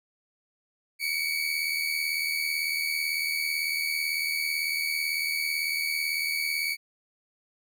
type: tone pair together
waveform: 30% pulse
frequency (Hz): 2219 / 2297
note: C#7 / D7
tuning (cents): +1 / -39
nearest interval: minor second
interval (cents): 60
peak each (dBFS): -27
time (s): 0.99-6.77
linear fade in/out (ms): 50
effects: none